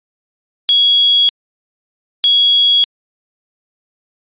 sine tone pair in turn, 3332 / 3332 Hz, G#7 / G#7, +5 / +5 cents, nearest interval unison, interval 0 cents, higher neither, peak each -7 dBFS, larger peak neither, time 0.69-1.29 / 2.24-2.84 s, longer neither, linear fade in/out 0 ms, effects resampled to 8000 Hz

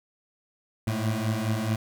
25% pulse beating tone pair, 107.1 / 111.8 Hz, A2 / A2, -46 / +28 cents, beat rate 4.7 Hz, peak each -25 / -24 dBFS, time 0.87-1.76 s, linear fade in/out 5 ms, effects none

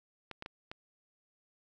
clicks, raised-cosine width 0.3 ms, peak -26 dBFS, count 4, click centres 0.313 / 0.424 / 0.461 / 0.715 s, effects none

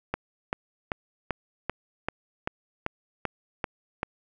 click train, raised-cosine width 0.5 ms, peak -12 dBFS, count 11, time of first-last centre 0.14-4.031 s, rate 2.57 Hz, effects none

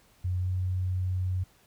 sine tone with pitch glide, 90.8 to 92.07 Hz, F#2 to F#2, -32 to -8 cents, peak -26 dBFS, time 0.24-1.44 s, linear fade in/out 10 ms, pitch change +24 cents, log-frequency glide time 0.4-0.48 s, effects pink hiss -62 dBFS RMS until 1.66 s

